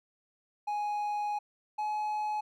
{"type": "tone pair in turn", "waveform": "triangle", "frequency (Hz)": [832, 847.5], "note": ["G#5", "G#5"], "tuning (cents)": [3, 35], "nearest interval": "unison", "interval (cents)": 32, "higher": "second", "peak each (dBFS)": [-28, -28], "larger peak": "neither", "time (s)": [[0.67, 1.39], [1.78, 2.41]], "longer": "first", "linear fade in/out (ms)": 10, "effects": []}